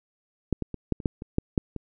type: clicks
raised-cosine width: 3 ms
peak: -10 / -16 / -20 / -10 / -26 / -9 / -23 / -9 / -8 / -20 dBFS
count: 10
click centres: 0.527 / 0.623 / 0.743 / 0.923 / 1.002 / 1.058 / 1.221 / 1.384 / 1.578 / 1.763 s
effects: none